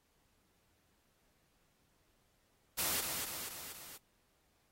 white noise with echo, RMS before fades -35 dBFS, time 2.77-3.02 s, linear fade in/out 20 ms, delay 240 ms, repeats 4, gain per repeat -4 dB, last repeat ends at 3.98 s, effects pink hiss -75 dBFS RMS until 4.71 s + AAC 48 kbps

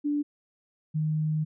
sine tone pair in turn, 292.3 / 154.84 Hz, D4 / D#3, -8 / -8 cents, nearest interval major seventh, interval 1100 cents, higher first, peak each -24 dBFS, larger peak neither, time 0.04-0.23 / 0.94-1.45 s, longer second, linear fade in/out 20 ms, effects none

